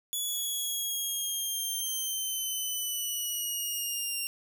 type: linear sweep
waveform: 10% pulse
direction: down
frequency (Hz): 3416 to 2770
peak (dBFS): -23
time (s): 0.13-4.27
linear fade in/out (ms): 0
effects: none